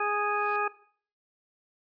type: harmonic tone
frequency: 414.2 Hz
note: G#4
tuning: 5 cents flat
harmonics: 1 / 2 / 3 / 4 / 6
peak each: -33 / -31 / -30 / -34 / -35 dBFS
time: 0-0.68 s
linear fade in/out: 5 ms
type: noise with exponential growth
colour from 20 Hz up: white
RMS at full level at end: -47 dBFS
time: 0.05-0.56 s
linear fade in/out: 0 ms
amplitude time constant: 110 ms
effects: noise-tail reverb RT60 0.5 s tail -17 dB re dry + resampled to 11025 Hz